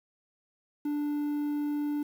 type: tone with quantisation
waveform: triangle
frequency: 293.7 Hz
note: D4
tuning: in tune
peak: -26 dBFS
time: 0.85-2.03 s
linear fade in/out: 5 ms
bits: 9
effects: none